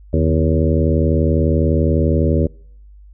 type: harmonic tone with a mistuned harmonic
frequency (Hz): 80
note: D#2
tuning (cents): +49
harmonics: 1 / 2 / 3 / 4 / 5 / 6 / 7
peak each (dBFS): -16 / -19 / -21 / -22 / -23 / -24 / -24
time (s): 0.13-2.47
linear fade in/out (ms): 5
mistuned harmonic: 2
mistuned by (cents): -91
effects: noise-tail reverb RT60 0.7 s tail -26 dB re dry + added 50 Hz sine -39 dBFS peak until 3.13 s